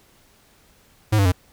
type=tone with pitch steps; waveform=square; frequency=107.5 / 98.58 / 90.4 Hz; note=A2 / G2 / F#2; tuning=-40 / +10 / -40 cents; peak=-15 dBFS; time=1.12-1.321 s; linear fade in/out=10 ms; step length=67 ms; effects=pink hiss -56 dBFS RMS until 1.52 s